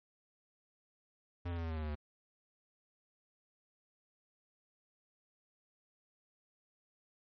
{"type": "tone with pitch steps", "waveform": "square", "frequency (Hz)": [87.31, 85.37, 83.46, 81.6, 79.79, 78.01, 76.27, 74.57], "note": ["F2", "F2", "E2", "E2", "D#2", "D#2", "D#2", "D2"], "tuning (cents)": [0, -39, 22, -17, 44, 5, -34, 27], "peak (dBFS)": -37, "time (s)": [1.45, 1.954], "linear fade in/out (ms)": 10, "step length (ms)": 63, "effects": ["low-pass 3000 Hz 12 dB/octave", "MP3 32 kbps"]}